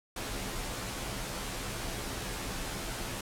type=noise with comb filter; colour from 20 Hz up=pink; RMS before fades=-37 dBFS; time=0.16-3.21 s; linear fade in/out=5 ms; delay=13 ms; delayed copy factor=-0.6; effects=low-pass 12000 Hz 12 dB/octave